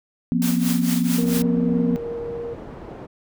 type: chord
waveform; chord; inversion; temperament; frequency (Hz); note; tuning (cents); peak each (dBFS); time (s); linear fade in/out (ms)
sine; F suspended fourth; none; equal with one note detuned; 174.61 / 238.7 / 261.6; F3 / Bb3 / C4; 0 / +41 / 0; -22 / -20 / -25; 0.32-1.96; 0
type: noise with tremolo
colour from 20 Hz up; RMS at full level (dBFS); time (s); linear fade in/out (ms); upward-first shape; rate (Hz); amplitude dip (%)
white; -27; 0.42-1.42; 0; triangle; 4.5; 85
type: tone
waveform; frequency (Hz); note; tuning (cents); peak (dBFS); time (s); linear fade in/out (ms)
sine; 469.4; A#4; +12; -27; 1.18-2.54; 5
type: low-pass noise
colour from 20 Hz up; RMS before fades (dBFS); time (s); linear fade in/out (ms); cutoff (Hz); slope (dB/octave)
white; -37; 1.21-3.07; 20; 500; 12
effects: none